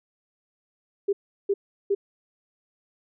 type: tone bursts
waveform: sine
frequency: 399.5 Hz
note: G4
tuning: 33 cents sharp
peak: -19 dBFS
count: 3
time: 1.08-1.95 s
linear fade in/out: 10 ms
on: 50 ms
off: 360 ms
effects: none